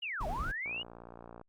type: linear two-way sweep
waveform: sine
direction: down then up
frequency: 2960 to 584 to 2960 Hz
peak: -35 dBFS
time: 0.02-0.83 s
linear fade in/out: 10 ms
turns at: 0.27 s
type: noise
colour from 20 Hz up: brown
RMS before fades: -38 dBFS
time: 0.2-0.52 s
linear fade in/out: 10 ms
type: click train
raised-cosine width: 1 ms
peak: -34 dBFS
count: 45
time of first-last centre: 0.66-1.413 s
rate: 58.4 Hz
effects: Opus 48 kbps